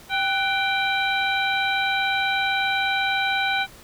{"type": "harmonic tone with a mistuned harmonic", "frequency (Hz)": 784, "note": "G5", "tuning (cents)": 0, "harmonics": [1, 2, 3, 4, 5], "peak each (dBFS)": [-25, -25, -26, -32, -29], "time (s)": [0.09, 3.67], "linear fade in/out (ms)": 50, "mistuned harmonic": 2, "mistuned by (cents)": -88, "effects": ["pink hiss -47 dBFS RMS until 3.83 s"]}